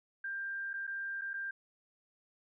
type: tone with dropouts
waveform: sine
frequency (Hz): 1589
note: G6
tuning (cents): +23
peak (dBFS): -36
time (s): 0.24-1.51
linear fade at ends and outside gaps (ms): 5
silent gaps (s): 0.733-0.738 / 0.869-0.875 / 1.213-1.217 / 1.334-1.339
effects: none